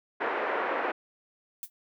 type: band-pass noise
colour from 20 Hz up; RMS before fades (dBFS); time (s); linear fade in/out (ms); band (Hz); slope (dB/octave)
pink; -30; 0.2-0.92; 10; 380 to 2000; 24
type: noise with exponential decay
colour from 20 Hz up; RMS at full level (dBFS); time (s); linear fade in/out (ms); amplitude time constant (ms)
violet; -32; 1.63-1.7; 1; 15
effects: none